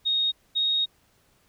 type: tone pair in turn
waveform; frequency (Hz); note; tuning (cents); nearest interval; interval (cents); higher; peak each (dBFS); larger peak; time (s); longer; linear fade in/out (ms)
sine; 3729 / 3744; A#7 / A#7; 0 / +7; unison; 7; second; -21; neither; 0.05-0.32 / 0.55-0.86; second; 20
effects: pink hiss -64 dBFS RMS until 1.48 s